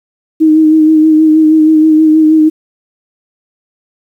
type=tone with vibrato; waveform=sine; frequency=312.8 Hz; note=D#4; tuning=9 cents sharp; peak=-3 dBFS; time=0.4-2.5 s; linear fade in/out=20 ms; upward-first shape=sine; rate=6.3 Hz; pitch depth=27 cents each way; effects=7-bit